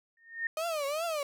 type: tone with exponential growth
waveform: sine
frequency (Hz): 1834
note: A#6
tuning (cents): -29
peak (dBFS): -26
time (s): 0.17-0.47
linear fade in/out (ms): 2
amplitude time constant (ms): 64
type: tone with vibrato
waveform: 35% pulse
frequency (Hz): 615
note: D#5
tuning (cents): -20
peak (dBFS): -29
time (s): 0.57-1.23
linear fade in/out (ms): 2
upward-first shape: triangle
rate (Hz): 2.6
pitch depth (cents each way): 210
effects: none